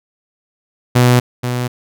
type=tone with echo; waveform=sawtooth; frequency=123.5 Hz; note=B2; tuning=in tune; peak=-4 dBFS; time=0.95-1.2 s; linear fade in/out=10 ms; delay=480 ms; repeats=1; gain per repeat=-9 dB; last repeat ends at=1.68 s; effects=none